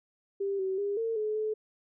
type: tone with pitch steps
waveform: sine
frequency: 395.8 / 380.3 / 404.2 / 453.8 / 427.6 / 431.7 Hz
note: G4 / F#4 / G#4 / A#4 / A4 / A4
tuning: +17 / +48 / -47 / -47 / -49 / -33 cents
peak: -28 dBFS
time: 0.4-1.54 s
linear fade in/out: 10 ms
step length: 190 ms
effects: none